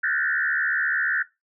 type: tone with frequency modulation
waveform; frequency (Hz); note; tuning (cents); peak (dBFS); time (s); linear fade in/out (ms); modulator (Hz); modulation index
sine; 1642; G#6; -20; -20; 0.03-1.23; 10; 74.3; 2.7
effects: noise-tail reverb RT60 0.2 s tail -18 dB re dry